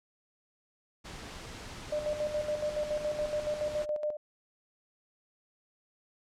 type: noise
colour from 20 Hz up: pink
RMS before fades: -44 dBFS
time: 1.04-3.86 s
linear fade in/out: 20 ms
type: tone with tremolo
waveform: sine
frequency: 601 Hz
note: D5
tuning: 40 cents sharp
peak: -28 dBFS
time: 1.92-4.17 s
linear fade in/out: 5 ms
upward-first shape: square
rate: 7.1 Hz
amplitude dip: 60%
effects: low-pass 7000 Hz 12 dB/octave